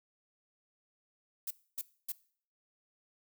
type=noise bursts; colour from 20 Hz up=violet; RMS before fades=-37 dBFS; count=3; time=1.47-2.121 s; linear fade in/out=5 ms; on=37 ms; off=270 ms; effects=noise-tail reverb RT60 0.5 s tail -20 dB re dry